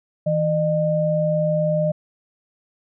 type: tone pair together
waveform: sine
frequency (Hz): 161.04 / 608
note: E3 / D#5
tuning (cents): -40 / -40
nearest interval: octave + major seventh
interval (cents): 2300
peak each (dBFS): -21 / -19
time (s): 0.26-1.92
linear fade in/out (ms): 10
effects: none